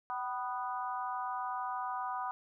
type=harmonic tone with a mistuned harmonic; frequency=246.9 Hz; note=B3; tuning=in tune; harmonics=3 / 4 / 5 / 6; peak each=-39 / -38 / -40 / -48 dBFS; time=0.1-2.31 s; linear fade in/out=0 ms; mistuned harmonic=3; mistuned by=+43 cents; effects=none